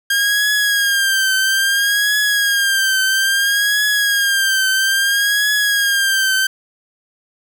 sawtooth tone with vibrato, 1612 Hz, G6, 48 cents sharp, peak -10 dBFS, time 0.1-6.47 s, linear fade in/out 5 ms, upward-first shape triangle, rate 0.6 Hz, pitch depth 82 cents each way, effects none

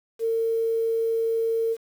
sine tone, 454.1 Hz, A#4, 45 cents flat, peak -21 dBFS, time 0.19-1.77 s, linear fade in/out 50 ms, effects 8-bit

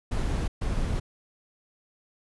brown noise bursts at uneven times, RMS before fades -27 dBFS, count 2, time 0.11-0.48 / 0.61-1 s, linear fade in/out 10 ms, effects resampled to 24000 Hz

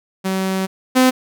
sawtooth tone pair in turn, 190 / 256.7 Hz, F#3 / C4, +46 / -33 cents, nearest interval perfect fourth, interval 521 cents, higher second, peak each -14 / -6 dBFS, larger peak second, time 0.24-0.67 / 0.95-1.11 s, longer first, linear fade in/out 20 ms, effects none

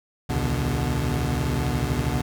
25% pulse tone cluster, 67 / 79.9 / 122.2 / 146.2 Hz, C2 / D#2 / B2 / D3, +42 / +47 / -18 / -7 cents, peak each -24 / -26 / -23 / -25 dBFS, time 0.29-2.22 s, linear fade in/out 10 ms, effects none

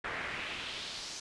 brown noise with band-pass filter sweep, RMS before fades -40 dBFS, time 0.04-1.2 s, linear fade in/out 5 ms, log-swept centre 1600 to 5900 Hz, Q 2.2, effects resampled to 24000 Hz

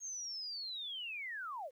sine linear sweep, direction down, 6550 to 466.2 Hz, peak -40 dBFS, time 0-1.71 s, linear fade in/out 50 ms, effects 12-bit

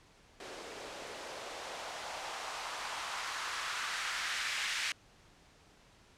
blue noise with band-pass filter sweep, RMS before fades -39 dBFS, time 0.4-4.92 s, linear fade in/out 2 ms, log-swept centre 380 to 2000 Hz, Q 1.6, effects pink hiss -62 dBFS RMS until 6.17 s + low-pass 7000 Hz 12 dB/octave

